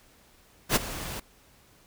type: noise with ADSR envelope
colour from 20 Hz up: pink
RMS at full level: -20 dBFS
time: 0.69-1.2 s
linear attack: 68 ms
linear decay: 20 ms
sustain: -16 dB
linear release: 6 ms
effects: pink hiss -59 dBFS RMS until 1.86 s